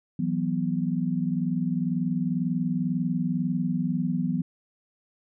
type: chord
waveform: sine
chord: E suspended second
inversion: none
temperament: equal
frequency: 164.81 / 185 / 246.9 Hz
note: E3 / F#3 / B3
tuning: 0 / 0 / 0 cents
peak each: -28 dBFS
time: 0.19-4.42 s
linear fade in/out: 5 ms
effects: none